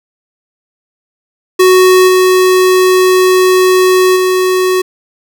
square tone with level steps, 370.3 Hz, F#4, 1 cent sharp, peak -4 / -6 / -9 dBFS, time 1.59-4.82 s, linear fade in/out 10 ms, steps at 2.07 / 4.15 s, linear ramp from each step 20 ms, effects none

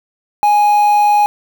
triangle tone with quantisation, 830.6 Hz, G#5, in tune, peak -6 dBFS, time 0.43-1.26 s, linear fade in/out 0 ms, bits 5, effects none

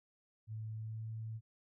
sine tone with pitch glide, 109.6 to 111.13 Hz, A2 to A2, -6 to +18 cents, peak -40 dBFS, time 0.47-1.41 s, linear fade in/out 50 ms, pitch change +24 cents, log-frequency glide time 0.73-1.08 s, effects none

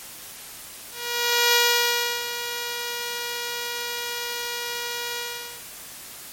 5% pulse tone with ADSR envelope, 478.1 Hz, A#4, 44 cents sharp, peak -4 dBFS, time 0.91-5.65 s, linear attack 630 ms, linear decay 690 ms, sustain -12 dB, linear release 470 ms, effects white hiss -40 dBFS RMS until 6.32 s + MP3 64 kbps

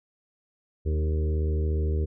harmonic tone with a mistuned harmonic, 77.3 Hz, D#2, 11 cents flat, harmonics 1 / 2 / 3 / 4 / 5 / 6 / 7, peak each -23 / -36 / -42 / -40 / -35 / -39 / -50 dBFS, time 0.85-2.06 s, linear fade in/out 20 ms, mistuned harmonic 5, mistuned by +16 cents, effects none

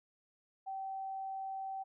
sine tone, 772 Hz, G5, 27 cents flat, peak -38 dBFS, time 0.66-1.84 s, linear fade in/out 20 ms, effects none

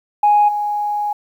sine tone with level steps, 830.6 Hz, G#5, in tune, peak -8 / -17 dBFS, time 0.23-1.13 s, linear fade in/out 5 ms, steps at 0.48 s, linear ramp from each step 10 ms, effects tanh soft clip ceiling -5 dBFS + 8-bit

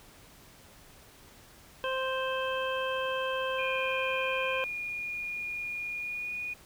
harmonic tone, 523.3 Hz, C5, in tune, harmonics 1 / 2 / 3 / 5 / 6, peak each -32 / -35 / -37 / -39 / -40 dBFS, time 1.84-4.64 s, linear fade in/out 0 ms
sine tone with pitch glide, 2433 to 2458 Hz, D#7 to D#7, -39 to -22 cents, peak -33 dBFS, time 3.58-6.54 s, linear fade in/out 10 ms, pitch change +17 cents, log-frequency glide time 5.97-6.32 s
effects pink hiss -55 dBFS RMS until 6.65 s

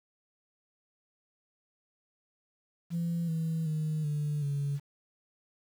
sine tone with pitch steps, 169.3 / 162.03 / 155.07 / 148.41 / 142.04 Hz, E3 / E3 / D#3 / D3 / C#3, +46 / -29 / -6 / +19 / +43 cents, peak -27 dBFS, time 2.9-4.8 s, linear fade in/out 50 ms, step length 380 ms, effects tanh soft clip ceiling -26 dBFS + 9-bit

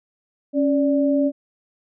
sine tone pair together, 276.7 / 584 Hz, C#4 / D5, -3 / -10 cents, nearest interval octave + minor second, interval 1293 cents, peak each -17 / -21 dBFS, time 0.53-1.32 s, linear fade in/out 50 ms, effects none

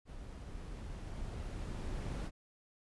brown noise with level ramp, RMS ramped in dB -48 to -38 dBFS, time 0.05-2.31 s, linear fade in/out 50 ms, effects resampled to 24000 Hz

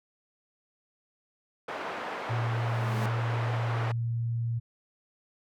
pink band-pass noise, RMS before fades -36 dBFS, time 1.68-3.92 s, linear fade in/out 5 ms, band 490 to 1700 Hz, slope 12 dB/octave
sawtooth tone with exponential growth, 213.6 Hz, G#3, 49 cents sharp, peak -28 dBFS, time 2.23-3.06 s, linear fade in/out 2 ms, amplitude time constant 180 ms
sine tone, 116.54 Hz, A#2, in tune, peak -27 dBFS, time 2.29-4.6 s, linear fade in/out 20 ms
effects none

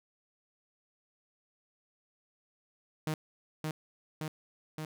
sawtooth tone with echo, 155.56 Hz, D#3, in tune, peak -27 dBFS, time 3.07-3.14 s, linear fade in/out 2 ms, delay 570 ms, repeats 3, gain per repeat -2 dB, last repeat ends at 4.85 s, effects none

